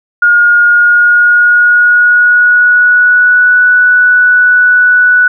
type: tone with pitch glide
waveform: sine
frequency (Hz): 1428 to 1479.2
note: F6 to F#6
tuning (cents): +38 to -1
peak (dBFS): -3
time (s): 0.22-5.28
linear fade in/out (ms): 5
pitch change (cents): +61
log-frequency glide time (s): 0.63-3.62
effects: none